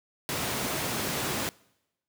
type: high-pass noise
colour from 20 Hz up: pink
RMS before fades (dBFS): -31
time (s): 0.29-1.49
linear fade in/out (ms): 0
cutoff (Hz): 120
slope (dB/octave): 12
effects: noise-tail reverb RT60 0.9 s tail -24 dB re dry